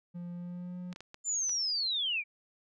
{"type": "tone with pitch glide", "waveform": "triangle", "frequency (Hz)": [174.61, 179.42], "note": ["F3", "F3"], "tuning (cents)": [0, 47], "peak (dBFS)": -36, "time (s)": [0.14, 0.94], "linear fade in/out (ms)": 20, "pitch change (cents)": 47, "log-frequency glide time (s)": [0.33, 0.77]}
{"type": "clicks", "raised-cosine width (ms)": 0.2, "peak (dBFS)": -29, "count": 5, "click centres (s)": [0.928, 0.961, 1.006, 1.144, 1.494]}
{"type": "linear sweep", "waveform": "sine", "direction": "down", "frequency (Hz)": [7250, 2268], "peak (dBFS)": -29, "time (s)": [1.24, 2.24], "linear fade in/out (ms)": 50}
{"effects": []}